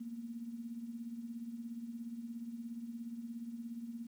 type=tone with tremolo; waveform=sine; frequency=233.1 Hz; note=A#3; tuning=in tune; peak=-38 dBFS; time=0-4.07 s; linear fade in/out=10 ms; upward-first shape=triangle; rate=17 Hz; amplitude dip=70%; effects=11-bit